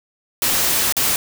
white noise with dropouts, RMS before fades -18 dBFS, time 0.42-1.16 s, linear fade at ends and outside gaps 1 ms, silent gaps 0.924-0.967 s, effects none

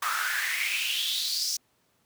pink noise with high-pass filter sweep, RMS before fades -29 dBFS, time 0.02-1.57 s, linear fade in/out 5 ms, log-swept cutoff 1200 to 5600 Hz, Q 6.7, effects pink hiss -69 dBFS RMS until 2.05 s + high-pass 100 Hz 12 dB/octave

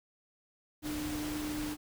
sine tone in noise, 300.7 Hz, D4, 41 cents sharp, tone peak -35 dBFS, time 0.82-1.77 s, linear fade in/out 50 ms, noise pink, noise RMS -41 dBFS, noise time 0.82-1.77 s, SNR +3 dB, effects none

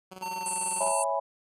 10% pulse tone with tremolo, 186.8 Hz, F#3, 17 cents sharp, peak -32 dBFS, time 0.11-0.92 s, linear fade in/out 10 ms, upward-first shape square, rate 20 Hz, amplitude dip 70%
square tone with pitch glide, 907 to 898.1 Hz, A#5 to A5, -48 to +35 cents, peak -33 dBFS, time 0.22-1.03 s, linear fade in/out 5 ms, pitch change -17 cents, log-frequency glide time 0.34-0.52 s
pink band-pass noise, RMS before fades -33 dBFS, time 0.46-1.04 s, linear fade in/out 0 ms, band 8100 to 10000 Hz, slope 96 dB/octave
sine chord, C# minor seventh, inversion none, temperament equal, 554.4 / 659.3 / 830.6 / 987.8 Hz, C#5 / E5 / G#5 / B5, 0 / 0 / 0 / 0 cents, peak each -31 dBFS, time 0.8-1.2 s, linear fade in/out 10 ms
effects resampled to 32000 Hz

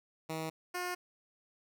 10% pulse tone pair in turn, 159.6 / 358.3 Hz, D#3 / F4, +44 / +44 cents, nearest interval octave + major second, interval 1400 cents, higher second, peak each -28 / -27 dBFS, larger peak second, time 0.29-0.5 / 0.74-0.95 s, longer neither, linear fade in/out 10 ms, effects none

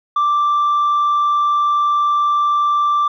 triangle tone with tanh clipping, 1174.7 Hz, D6, in tune, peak -13 dBFS, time 0.16-3.08 s, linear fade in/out 5 ms, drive 6 dB, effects none

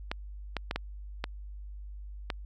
clicks, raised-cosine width 0.3 ms, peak -15 dBFS, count 6, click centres 0.115 / 0.567 / 0.711 / 0.76 / 1.241 / 2.302 s, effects added 50 Hz sine -40 dBFS peak until 2.45 s

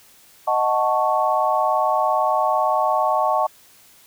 sine chord, D# half-diminished seventh, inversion none, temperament equal, 622.3 / 740 / 880 / 1108.7 Hz, D#5 / F#5 / A5 / C#6, 0 / 0 / 0 / 0 cents, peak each -22 dBFS, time 0.47-3.47 s, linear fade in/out 10 ms, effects white hiss -51 dBFS RMS until 4.06 s

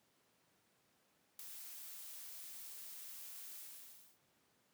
blue noise with ADSR envelope, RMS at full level -45 dBFS, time 1.39-4.19 s, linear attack 4 ms, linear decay 3 ms, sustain -6 dB, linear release 620 ms, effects pink hiss -75 dBFS RMS until 4.73 s + high-pass 150 Hz 12 dB/octave

